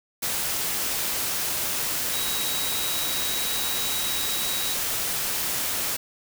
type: tone in noise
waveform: sine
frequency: 3849 Hz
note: B7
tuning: 45 cents flat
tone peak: -31 dBFS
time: 2.13-4.74 s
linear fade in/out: 10 ms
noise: white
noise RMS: -27 dBFS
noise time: 0.22-5.97 s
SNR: -7 dB
effects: none